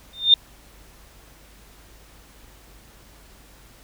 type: tone with exponential growth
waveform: sine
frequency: 3625 Hz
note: A#7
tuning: 49 cents flat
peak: -6 dBFS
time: 0.13-0.34 s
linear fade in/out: 2 ms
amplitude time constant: 45 ms
effects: added 50 Hz sine -51 dBFS peak until 3.83 s + pink hiss -51 dBFS RMS until 3.83 s